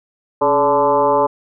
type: tone with frequency modulation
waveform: sine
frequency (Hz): 724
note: F#5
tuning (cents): -38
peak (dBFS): -11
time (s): 0.41-1.27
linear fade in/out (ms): 10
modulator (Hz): 149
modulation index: 2.4
effects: none